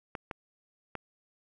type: clicks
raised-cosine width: 0.5 ms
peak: -21 dBFS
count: 3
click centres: 0.152 / 0.312 / 0.953 s
effects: none